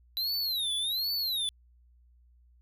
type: tone with vibrato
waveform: square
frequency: 3939 Hz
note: B7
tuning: 5 cents flat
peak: -29 dBFS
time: 0.17-1.49 s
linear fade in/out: 0 ms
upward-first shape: sine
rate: 1.3 Hz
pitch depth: 230 cents each way
effects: added 60 Hz sine -58 dBFS peak until 2.61 s